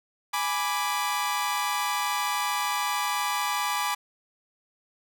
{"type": "chord", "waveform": "sawtooth", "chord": "G# diminished", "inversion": "none", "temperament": "equal", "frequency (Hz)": [830.6, 987.8, 1174.7], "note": ["G#5", "B5", "D6"], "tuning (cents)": [0, 0, 0], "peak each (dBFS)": [-27, -26, -26], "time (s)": [0.33, 3.95], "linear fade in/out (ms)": 10, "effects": []}